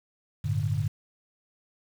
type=chord; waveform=sine; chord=G suspended second; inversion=none; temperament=equal with one note detuned; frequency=98 / 112.05 / 146.83 Hz; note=G2 / A2 / D3; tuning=0 / +32 / 0 cents; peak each=-29 dBFS; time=0.44-0.88 s; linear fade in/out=10 ms; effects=8-bit